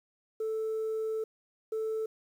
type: tone bursts at uneven times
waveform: sine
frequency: 440 Hz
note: A4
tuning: in tune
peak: -28 dBFS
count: 2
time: 0.4-1.24 / 1.72-2.06 s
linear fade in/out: 5 ms
effects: tanh soft clip ceiling -28 dBFS + 10-bit